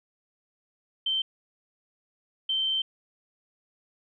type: tone bursts at uneven times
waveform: sine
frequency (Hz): 3112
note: G7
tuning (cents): -13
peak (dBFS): -24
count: 2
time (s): 1.06-1.22 / 2.49-2.82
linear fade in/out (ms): 5
effects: none